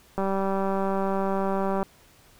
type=click train; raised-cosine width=1 ms; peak=-14 dBFS; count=321; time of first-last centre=0.18-1.829 s; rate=194 Hz; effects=pink hiss -56 dBFS RMS until 2.39 s